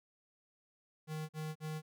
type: tone bursts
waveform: square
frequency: 155.56 Hz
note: D#3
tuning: in tune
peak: -39 dBFS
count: 3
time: 1.07-1.82 s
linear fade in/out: 50 ms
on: 220 ms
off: 45 ms
effects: none